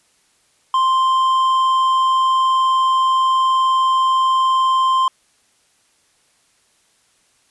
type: tone with hard clipping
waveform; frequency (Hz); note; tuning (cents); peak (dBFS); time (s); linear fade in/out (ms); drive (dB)
sine; 1046.5; C6; 0; -14; 0.74-5.08; 2; 5
effects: white hiss -59 dBFS RMS until 7.5 s + resampled to 24000 Hz